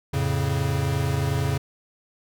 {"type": "chord", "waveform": "square", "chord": "F augmented", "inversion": "none", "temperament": "equal", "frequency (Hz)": [87.31, 110, 138.59], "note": ["F2", "A2", "C#3"], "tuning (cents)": [0, 0, 0], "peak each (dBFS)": [-28, -29, -25], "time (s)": [0.13, 1.58], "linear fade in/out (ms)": 10, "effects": []}